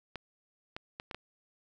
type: clicks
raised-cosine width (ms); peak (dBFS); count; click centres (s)
0.3; -23; 5; 0.157 / 0.765 / 0.999 / 1.112 / 1.146
effects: none